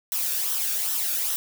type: noise with flanger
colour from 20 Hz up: blue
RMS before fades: -26 dBFS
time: 0.12-1.36 s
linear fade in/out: 0 ms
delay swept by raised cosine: 0.43 to 1 ms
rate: 2.5 Hz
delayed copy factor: -0.55
effects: none